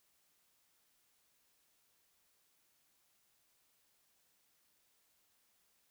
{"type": "silence", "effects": ["white hiss -75 dBFS RMS until 5.9 s"]}